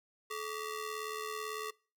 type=ring-modulated tone; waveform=sawtooth; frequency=784 Hz; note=G5; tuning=in tune; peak=-31 dBFS; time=0.3-1.71 s; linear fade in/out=10 ms; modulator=353 Hz; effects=noise-tail reverb RT60 0.4 s tail -24 dB re dry